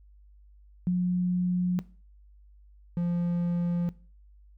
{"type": "tone pair in turn", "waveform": ["sine", "triangle"], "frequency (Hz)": [179.6, 173.47], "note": ["F3", "F3"], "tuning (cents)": [49, -11], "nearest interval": "minor second", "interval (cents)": 60, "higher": "first", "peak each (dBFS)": [-22, -23], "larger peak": "first", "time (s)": [[0.87, 1.79], [2.97, 3.89]], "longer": "neither", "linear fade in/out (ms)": 0, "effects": ["noise-tail reverb RT60 0.4 s tail -20 dB re dry", "added 50 Hz sine -52 dBFS peak until 4.57 s"]}